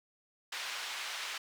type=band-pass noise; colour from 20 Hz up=white; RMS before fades=-40 dBFS; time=0.52-1.38 s; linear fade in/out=5 ms; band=1000 to 3700 Hz; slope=12 dB/octave; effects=none